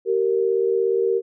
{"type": "tone pair together", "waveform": "sine", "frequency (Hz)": [385.9, 462.9], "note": ["G4", "A#4"], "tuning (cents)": [-27, -12], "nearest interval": "minor third", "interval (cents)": 315, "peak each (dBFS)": -20, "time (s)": [0.05, 1.22], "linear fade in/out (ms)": 50, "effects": []}